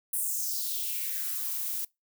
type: noise with high-pass filter sweep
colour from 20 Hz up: violet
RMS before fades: -32 dBFS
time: 0.13-1.85 s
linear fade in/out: 5 ms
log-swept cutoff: 10000 to 520 Hz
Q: 3.4
effects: noise-tail reverb RT60 0.2 s tail -24 dB re dry